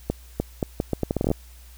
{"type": "accelerating click train", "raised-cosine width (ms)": 2, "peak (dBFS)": -9, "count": 14, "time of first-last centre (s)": [0.1, 1.315], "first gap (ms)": 300, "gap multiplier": 0.76, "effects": ["added 60 Hz sine -44 dBFS peak until 1.77 s", "white hiss -53 dBFS RMS until 1.77 s"]}